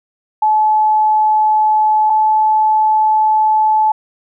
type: tone pair in turn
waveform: sine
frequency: 860 / 864.7 Hz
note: A5 / A5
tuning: -40 / -30 cents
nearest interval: unison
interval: 10 cents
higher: second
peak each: -9 dBFS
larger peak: neither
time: 0.42-2.1 / 2.1-3.92 s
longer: second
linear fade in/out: 5 ms
effects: none